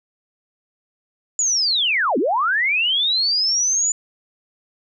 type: linear two-way sweep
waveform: sine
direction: down then up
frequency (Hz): 7040 to 229.4 to 7040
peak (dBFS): -16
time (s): 1.39-3.92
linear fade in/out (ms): 2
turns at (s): 2.18
effects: none